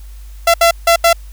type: tone bursts at uneven times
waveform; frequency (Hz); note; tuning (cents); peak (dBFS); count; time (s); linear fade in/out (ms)
sawtooth; 676; E5; +43; -3; 4; 0.47-0.54 / 0.61-0.71 / 0.87-0.96 / 1.04-1.13; 5
effects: added 50 Hz sine -30 dBFS peak until 1.32 s + white hiss -48 dBFS RMS until 1.32 s